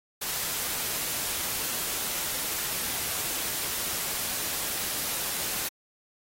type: noise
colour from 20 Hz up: white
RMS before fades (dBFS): -31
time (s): 0.21-5.69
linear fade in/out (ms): 10
effects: AAC 48 kbps